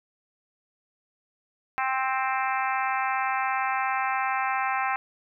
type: harmonic tone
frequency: 262.8 Hz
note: C4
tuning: 8 cents sharp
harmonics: 3 / 4 / 5 / 6 / 7 / 8 / 9 / 10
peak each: -28 / -30 / -32 / -34 / -35 / -36 / -37 / -38 dBFS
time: 1.78-4.96 s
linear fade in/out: 0 ms
effects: none